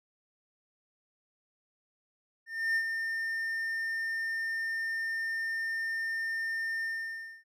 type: tone with ADSR envelope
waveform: triangle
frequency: 1810 Hz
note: A6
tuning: 48 cents sharp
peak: -23 dBFS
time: 2.46-7.44 s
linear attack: 300 ms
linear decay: 65 ms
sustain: -6 dB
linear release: 600 ms
effects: none